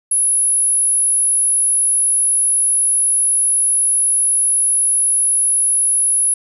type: tone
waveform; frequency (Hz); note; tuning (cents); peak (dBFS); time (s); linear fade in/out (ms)
sine; 10548; E9; 0; -12; 0.11-6.34; 5
effects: none